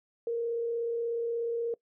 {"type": "tone with frequency modulation", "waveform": "sine", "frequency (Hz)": 466.2, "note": "A#4", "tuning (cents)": 0, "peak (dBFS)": -28, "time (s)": [0.27, 1.74], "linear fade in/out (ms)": 2, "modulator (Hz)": 36.6, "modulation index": 0.22, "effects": ["noise-tail reverb RT60 0.1 s tail -22 dB re dry"]}